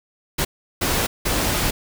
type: noise bursts at uneven times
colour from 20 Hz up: pink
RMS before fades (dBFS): -21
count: 3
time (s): 0.38-0.45 / 0.81-1.07 / 1.25-1.71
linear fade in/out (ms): 10
effects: none